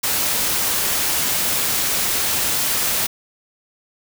white noise, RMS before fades -20 dBFS, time 0.03-3.07 s, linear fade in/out 10 ms, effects none

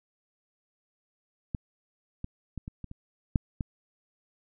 clicks, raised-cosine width 5 ms, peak -18 / -22 / -23 / -25 / -26 / -29 / -10 / -18 dBFS, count 8, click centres 1.548 / 2.244 / 2.577 / 2.679 / 2.843 / 2.914 / 3.358 / 3.608 s, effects none

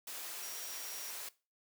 sine tone in noise, 5660 Hz, F8, 22 cents sharp, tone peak -48 dBFS, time 0.42-1.11 s, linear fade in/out 5 ms, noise white, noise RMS -44 dBFS, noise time 0.07-1.29 s, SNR -7 dB, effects noise-tail reverb RT60 0.3 s tail -19 dB re dry + high-pass 400 Hz 12 dB/octave

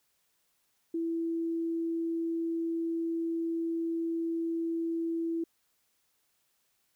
sine tone, 331.4 Hz, E4, 9 cents sharp, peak -29 dBFS, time 0.94-5.44 s, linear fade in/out 5 ms, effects white hiss -74 dBFS RMS until 6.95 s

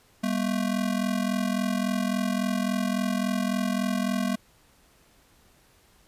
square ring-modulated tone, 220 Hz, A3, in tune, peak -22 dBFS, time 0.23-4.36 s, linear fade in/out 10 ms, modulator 21.8 Hz, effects pink hiss -60 dBFS RMS until 6.07 s + resampled to 32000 Hz

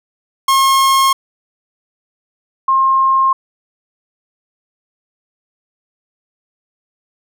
45% pulse / sine tone pair in turn, 1077 / 1065.9 Hz, C6 / C6, +50 / +32 cents, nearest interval unison, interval 18 cents, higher first, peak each -9 dBFS, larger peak neither, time 0.48-1.13 / 2.68-3.33 s, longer neither, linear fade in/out 5 ms, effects none

